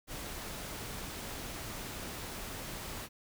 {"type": "noise", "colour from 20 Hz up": "pink", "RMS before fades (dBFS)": -42, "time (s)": [0.07, 3.09], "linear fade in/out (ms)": 50, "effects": []}